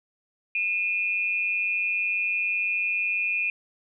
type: tone pair together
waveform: sine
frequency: 2445 / 2637 Hz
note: D#7 / E7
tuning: -31 / 0 cents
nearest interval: minor second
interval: 131 cents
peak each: -24 / -30 dBFS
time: 0.55-3.5 s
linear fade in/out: 2 ms
effects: none